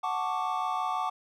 triangle chord, D major seventh, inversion first, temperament equal, 740 / 880 / 1108.7 / 1174.7 Hz, F#5 / A5 / C#6 / D6, 0 / 0 / 0 / 0 cents, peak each -31 / -32 / -33 / -31 dBFS, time 0.03-1.1 s, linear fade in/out 10 ms, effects none

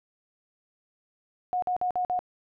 sine tone bursts, 726 Hz, F#5, 33 cents flat, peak -24 dBFS, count 5, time 1.53-2.191 s, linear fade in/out 0 ms, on 93 ms, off 49 ms, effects none

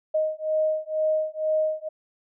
sine beating tone pair, 622.3 / 624.4 Hz, D#5 / D#5, 0 / +6 cents, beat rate 2.1 Hz, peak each -25 dBFS, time 0.14-1.89 s, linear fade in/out 10 ms, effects none

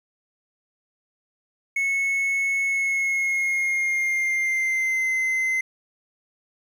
triangle tone with pitch glide, 2197 to 2062 Hz, C#7 to C7, -16 to -26 cents, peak -19 dBFS, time 1.76-5.61 s, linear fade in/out 5 ms, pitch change -110 cents, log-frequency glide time 2.64-5.12 s, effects 9-bit

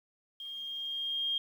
sine tone with level ramp, 3222 Hz, G7, 47 cents sharp, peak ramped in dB -40 to -28 dBFS, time 0.4-1.38 s, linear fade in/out 2 ms, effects 10-bit

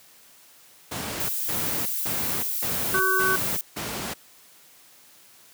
pink noise bursts, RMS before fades -31 dBFS, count 6, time 0.91-4.14 s, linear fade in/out 10 ms, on 380 ms, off 190 ms
violet noise, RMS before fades -28 dBFS, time 1.2-3.61 s, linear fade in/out 2 ms
harmonic tone, 377.6 Hz, F#4, 35 cents sharp, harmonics 1 / 3 / 4, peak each -27 / -26 / -22 dBFS, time 2.94-3.36 s, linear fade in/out 5 ms
effects white hiss -53 dBFS RMS until 5.53 s + high-pass 100 Hz 12 dB/octave

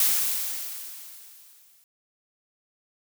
blue noise with exponential decay, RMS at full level -20 dBFS, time 0-1.84 s, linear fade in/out 1 ms, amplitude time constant 400 ms, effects none

